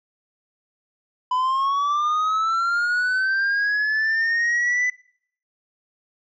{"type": "linear sweep", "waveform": "triangle", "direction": "up", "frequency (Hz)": [998, 2001], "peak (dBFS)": -17, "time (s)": [1.31, 4.9], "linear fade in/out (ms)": 5, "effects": ["noise-tail reverb RT60 0.6 s tail -23 dB re dry", "resampled to 16000 Hz"]}